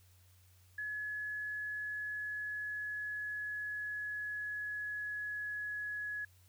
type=tone with pitch glide; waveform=sine; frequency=1698 to 1686.3 Hz; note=G#6 to G#6; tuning=+38 to +26 cents; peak=-37 dBFS; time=0.78-6.25 s; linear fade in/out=5 ms; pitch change=-12 cents; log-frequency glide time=1.64-5.89 s; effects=added 91 Hz sine -62 dBFS peak until 6.48 s + white hiss -69 dBFS RMS until 6.48 s